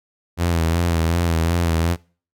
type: tone with vibrato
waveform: sawtooth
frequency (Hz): 83.9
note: E2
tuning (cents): +31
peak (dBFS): -13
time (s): 0.37-1.97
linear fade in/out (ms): 50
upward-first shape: sine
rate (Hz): 2.7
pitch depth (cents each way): 54
effects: noise-tail reverb RT60 0.4 s tail -23 dB re dry